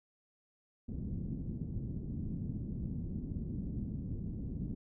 white low-pass noise, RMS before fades -39 dBFS, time 0.88-4.75 s, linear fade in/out 10 ms, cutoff 230 Hz, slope 24 dB/octave, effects none

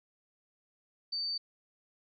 sine tone, 4585 Hz, D8, 42 cents flat, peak -32 dBFS, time 1.12-1.38 s, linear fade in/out 10 ms, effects none

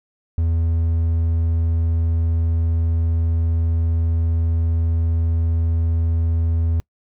triangle tone, 82.5 Hz, E2, 2 cents sharp, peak -14 dBFS, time 0.38-6.8 s, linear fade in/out 0 ms, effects noise-tail reverb RT60 0.1 s tail -26 dB re dry

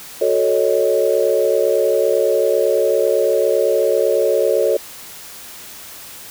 sine chord, D# half-diminished seventh, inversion first, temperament equal, 370 / 440 / 554.4 / 622.3 Hz, F#4 / A4 / C#5 / D#5, 0 / 0 / 0 / 0 cents, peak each -21 / -17 / -17 / -21 dBFS, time 0.21-4.77 s, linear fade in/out 5 ms, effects white hiss -36 dBFS RMS until 6.3 s

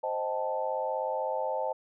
sine chord, A half-diminished seventh, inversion first, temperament equal, 523.3 / 622.3 / 784 / 880 Hz, C5 / Eb5 / G5 / A5, 0 / 0 / 0 / 0 cents, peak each -33 / -34 / -38 / -33 dBFS, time 0.03-1.73 s, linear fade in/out 10 ms, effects none

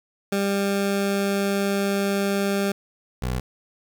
20% pulse tone pair in turn, 198.7 / 62.59 Hz, G3 / B1, +24 / +24 cents, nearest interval octave + minor sixth, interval 2000 cents, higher first, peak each -16 / -19 dBFS, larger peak first, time 0.32-2.72 / 3.22-3.4 s, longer first, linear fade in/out 5 ms, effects 9-bit

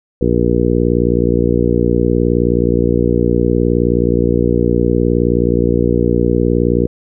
harmonic tone, 59.3 Hz, A#1, 30 cents sharp, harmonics 1 / 2 / 3 / 4 / 5 / 6 / 7 / 8, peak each -19 / -19 / -19 / -19 / -19 / -19 / -19 / -19 dBFS, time 0.21-6.87 s, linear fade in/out 5 ms, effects none

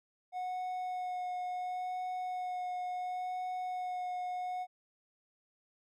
triangle tone with vibrato, 730 Hz, F#5, 24 cents flat, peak -33 dBFS, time 0.32-4.67 s, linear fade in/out 50 ms, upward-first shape sine, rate 0.71 Hz, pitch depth 12 cents each way, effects none

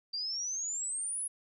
sine exponential sweep, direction up, 4664 to 10590 Hz, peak -33 dBFS, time 0.13-1.28 s, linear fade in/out 10 ms, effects none

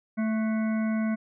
harmonic tone with a mistuned harmonic, 220 Hz, A3, in tune, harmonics 1 / 3 / 5 / 7 / 9 / 10, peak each -24 / -37 / -43 / -41 / -45 / -46 dBFS, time 0.17-1.16 s, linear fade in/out 20 ms, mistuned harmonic 7, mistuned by -56 cents, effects none

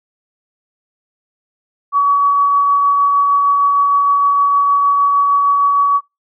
sine tone with tremolo, 1133 Hz, C#6, 37 cents sharp, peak -8 dBFS, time 1.92-6.01 s, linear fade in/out 50 ms, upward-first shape triangle, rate 6.5 Hz, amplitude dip 25%, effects noise-tail reverb RT60 0.2 s tail -20 dB re dry

